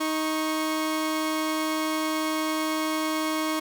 sawtooth tone pair together, 313 / 1100 Hz, D#4 / C#6, +10 / -14 cents, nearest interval octave + minor seventh, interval 2176 cents, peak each -22 / -27 dBFS, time 0-3.6 s, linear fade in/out 10 ms, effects none

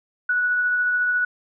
sine tone with tremolo, 1472 Hz, F#6, 9 cents flat, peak -17 dBFS, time 0.29-1.25 s, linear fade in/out 5 ms, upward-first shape triangle, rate 14 Hz, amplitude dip 25%, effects none

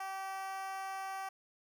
10% pulse tone with high-pass filter, 385.6 Hz, G4, 28 cents flat, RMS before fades -41 dBFS, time 0-1.29 s, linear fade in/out 5 ms, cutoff 850 Hz, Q 5.5, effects none

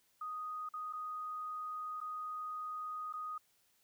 sine tone with dropouts, 1244.5 Hz, D#6, in tune, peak -39 dBFS, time 0.21-3.38 s, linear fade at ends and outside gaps 5 ms, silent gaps 0.69-0.737 / 0.927-0.933 / 2.004-2.012 / 3.127-3.136 s, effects white hiss -73 dBFS RMS until 3.83 s

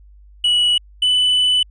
triangle tone pair in turn, 2936 / 2991 Hz, F#7 / F#7, -14 / +18 cents, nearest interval unison, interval 32 cents, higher second, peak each -11 dBFS, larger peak neither, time 0.44-0.78 / 1.02-1.63 s, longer second, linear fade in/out 5 ms, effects added 50 Hz sine -42 dBFS peak until 1.7 s + resampled to 22050 Hz

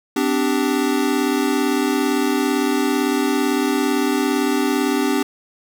square chord, C suspended second, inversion none, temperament equal with one note detuned, 255.9 / 293.7 / 392 Hz, C4 / D4 / G4, -38 / 0 / 0 cents, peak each -22 / -21 / -23 dBFS, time 0.16-5.23 s, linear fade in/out 5 ms, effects none

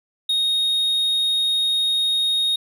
triangle tone, 3728 Hz, A#7, 1 cent flat, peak -16 dBFS, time 0.29-2.56 s, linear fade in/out 5 ms, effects none

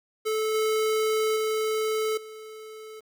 square tone with level steps, 435.3 Hz, A4, 19 cents flat, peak -25 / -23 / -25 / -41 dBFS, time 0.25-3.01 s, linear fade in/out 20 ms, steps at 0.54 / 1.36 / 2.17 s, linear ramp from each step 5 ms, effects 10-bit

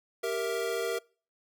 square chord, E diminished, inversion first, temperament equal, 392 / 466.2 / 659.3 Hz, G4 / Bb4 / E5, 0 / 0 / 0 cents, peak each -36 / -32 / -37 dBFS, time 0.23-0.99 s, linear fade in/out 10 ms, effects noise-tail reverb RT60 0.4 s tail -25 dB re dry

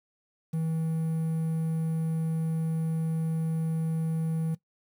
triangle tone with quantisation, 161.4 Hz, E3, 36 cents flat, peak -24 dBFS, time 0.53-4.55 s, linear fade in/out 10 ms, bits 9, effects noise-tail reverb RT60 0.1 s tail -18 dB re dry

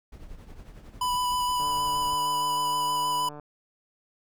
brown noise with tremolo, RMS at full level -41 dBFS, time 0.12-2.14 s, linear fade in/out 5 ms, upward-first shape triangle, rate 11 Hz, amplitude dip 65%
square tone with vibrato, 992 Hz, B5, 7 cents sharp, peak -25 dBFS, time 1.01-3.29 s, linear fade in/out 5 ms, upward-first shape square, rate 6.4 Hz, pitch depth 9 cents each way
click train, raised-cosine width 1 ms, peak -29 dBFS, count 267, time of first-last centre 1.6-3.397 s, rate 148 Hz
effects none

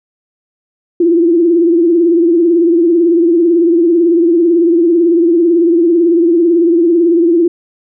sine tone with vibrato, 338.9 Hz, E4, 48 cents sharp, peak -6 dBFS, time 1-7.48 s, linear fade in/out 5 ms, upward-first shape triangle, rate 18 Hz, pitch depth 100 cents each way, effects none

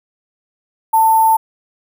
sine tone with sample-and-hold, 890 Hz, A5, 20 cents sharp, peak -8 dBFS, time 0.93-1.37 s, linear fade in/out 10 ms, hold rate 11025 Hz, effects none

